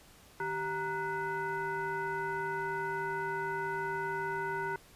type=tone with frequency modulation; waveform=sine; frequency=932.3 Hz; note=A#5; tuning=in tune; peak=-32 dBFS; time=0.4-4.76 s; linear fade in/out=2 ms; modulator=543 Hz; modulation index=1.3; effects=pink hiss -58 dBFS RMS until 4.95 s + resampled to 32000 Hz